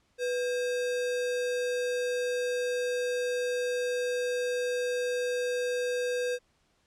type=tone with sample-and-hold; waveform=sine; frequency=493.9 Hz; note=B4; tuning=in tune; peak=-27 dBFS; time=0.18-6.39 s; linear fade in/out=50 ms; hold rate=2100 Hz; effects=pink hiss -70 dBFS RMS until 6.86 s + low-pass 8000 Hz 12 dB/octave